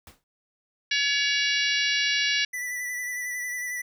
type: noise with exponential decay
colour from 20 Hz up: pink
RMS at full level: -43 dBFS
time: 0.07-0.24 s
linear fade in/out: 1 ms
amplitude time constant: 36 ms
type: harmonic tone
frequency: 566 Hz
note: C#5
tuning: 36 cents sharp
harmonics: 3 / 4 / 5 / 6 / 7 / 8 / 9 / 10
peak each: -28 / -28 / -28 / -33 / -30 / -34 / -35 / -35 dBFS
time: 0.91-2.45 s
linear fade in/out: 5 ms
type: tone with vibrato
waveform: square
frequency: 1975.5 Hz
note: B6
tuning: in tune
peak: -30 dBFS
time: 2.53-3.82 s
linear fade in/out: 10 ms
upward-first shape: sine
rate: 11 Hz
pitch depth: 25 cents each way
effects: none